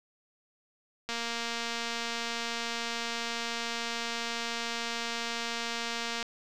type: click train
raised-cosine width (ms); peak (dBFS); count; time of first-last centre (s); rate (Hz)
0.2; -17; 1198; 1.09-6.227; 233
effects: none